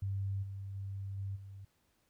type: tone with level steps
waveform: sine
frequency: 98 Hz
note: G2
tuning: in tune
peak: -33 / -40 / -38 / -36 / -46 dBFS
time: 0.02-1.65 s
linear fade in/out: 5 ms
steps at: 0.42 / 0.74 / 1.17 / 1.35 s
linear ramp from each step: 20 ms
effects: pink hiss -75 dBFS RMS until 2.09 s